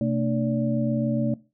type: tone cluster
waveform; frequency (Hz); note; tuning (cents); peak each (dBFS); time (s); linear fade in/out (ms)
sine; 128.8 / 226.8 / 294 / 576; C3 / A#3 / D4 / D5; -27 / -47 / +2 / -34; -27 / -23 / -29 / -30; 0.01-1.34; 2
effects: noise-tail reverb RT60 0.3 s tail -20 dB re dry